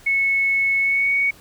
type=tone with pitch glide; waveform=sine; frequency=2200 to 2233 Hz; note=C#7 to C#7; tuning=-14 to +12 cents; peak=-16 dBFS; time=0.06-1.31 s; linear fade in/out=10 ms; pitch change=+26 cents; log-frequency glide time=0.8-1.12 s; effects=pink hiss -48 dBFS RMS until 1.4 s